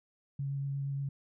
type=tone with vibrato; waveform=sine; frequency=138.9 Hz; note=C#3; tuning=4 cents sharp; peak=-32 dBFS; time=0.39-1.09 s; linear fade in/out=5 ms; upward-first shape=triangle; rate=8.5 Hz; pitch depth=13 cents each way; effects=none